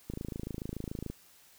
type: click train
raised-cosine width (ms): 3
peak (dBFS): -24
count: 28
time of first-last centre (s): 0.1-1.1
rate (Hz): 27
effects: white hiss -60 dBFS RMS until 1.58 s